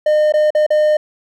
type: tone with dropouts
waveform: triangle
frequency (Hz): 608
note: D#5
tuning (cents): -40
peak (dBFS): -8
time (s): 0.06-0.97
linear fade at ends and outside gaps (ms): 5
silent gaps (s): 0.323-0.338 / 0.505-0.549 / 0.665-0.704
effects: none